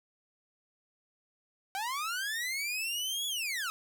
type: linear two-way sweep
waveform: sawtooth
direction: up then down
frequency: 755 to 3413 to 1246 Hz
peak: -29 dBFS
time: 1.75-3.7 s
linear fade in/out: 0 ms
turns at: 3.27 s
effects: none